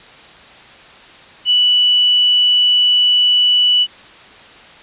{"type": "tone", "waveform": "sine", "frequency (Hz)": 2960, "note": "F#7", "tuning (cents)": 0, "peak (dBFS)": -9, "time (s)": [1.45, 3.87], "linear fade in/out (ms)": 50, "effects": ["white hiss -40 dBFS RMS until 4.82 s", "resampled to 8000 Hz"]}